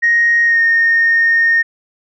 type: tone with pitch glide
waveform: sine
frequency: 1871 to 1839.9 Hz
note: A#6 to A#6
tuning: +6 to -23 cents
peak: -8 dBFS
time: 0.02-1.63 s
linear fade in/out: 20 ms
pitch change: -29 cents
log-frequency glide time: 0.44-0.61 s
effects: tanh soft clip ceiling -4 dBFS